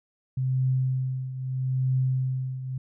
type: tone with tremolo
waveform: sine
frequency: 130 Hz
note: C3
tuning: 11 cents flat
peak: -20 dBFS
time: 0.37-2.78 s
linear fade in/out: 5 ms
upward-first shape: triangle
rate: 0.78 Hz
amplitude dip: 75%
effects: none